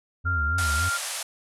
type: tone with vibrato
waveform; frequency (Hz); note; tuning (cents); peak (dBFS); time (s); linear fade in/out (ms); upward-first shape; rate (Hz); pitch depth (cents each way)
triangle; 80.5; E2; -41; -23; 0.24-0.9; 20; sine; 3.6; 180
type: tone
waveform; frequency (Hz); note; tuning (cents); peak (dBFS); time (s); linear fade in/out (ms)
sine; 1392; F6; -6; -24; 0.25-0.98; 20
type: band-pass noise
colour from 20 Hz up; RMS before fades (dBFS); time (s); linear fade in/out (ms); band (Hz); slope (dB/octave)
white; -32; 0.58-1.23; 5; 540 to 11000; 48
effects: none